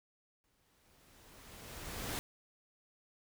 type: noise with exponential growth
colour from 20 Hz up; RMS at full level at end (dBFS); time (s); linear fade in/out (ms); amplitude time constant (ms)
pink; -38; 0.44-2.19; 0; 380
effects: none